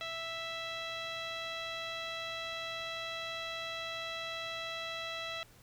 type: tone with low-pass filter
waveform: 15% pulse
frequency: 659.3 Hz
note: E5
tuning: in tune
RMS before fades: -40 dBFS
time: 0.01-5.43 s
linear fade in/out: 0 ms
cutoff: 3900 Hz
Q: 8.5
effects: added 117 Hz sine -63 dBFS peak until 5.62 s + pink hiss -61 dBFS RMS until 5.62 s